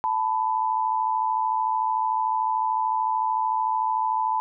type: tone pair together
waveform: sine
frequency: 880 / 993.5 Hz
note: A5 / B5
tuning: 0 / +10 cents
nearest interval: major second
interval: 210 cents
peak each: -24 / -24 dBFS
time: 0.04-4.4 s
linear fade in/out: 0 ms
effects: none